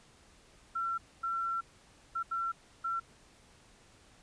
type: tone bursts at uneven times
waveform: sine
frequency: 1354 Hz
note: E6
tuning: 46 cents sharp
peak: -31 dBFS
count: 5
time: 0.75-0.98 / 1.23-1.61 / 2.15-2.23 / 2.31-2.52 / 2.84-3 s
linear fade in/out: 10 ms
effects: pink hiss -61 dBFS RMS until 4.22 s + resampled to 22050 Hz